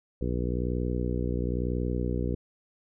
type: harmonic tone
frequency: 61 Hz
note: B1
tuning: 21 cents flat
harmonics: 1 / 2 / 3 / 4 / 5 / 6 / 7 / 8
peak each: -30 / -33 / -35 / -36 / -37 / -38 / -38 / -39 dBFS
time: 0.21-2.35 s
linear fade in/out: 5 ms
effects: none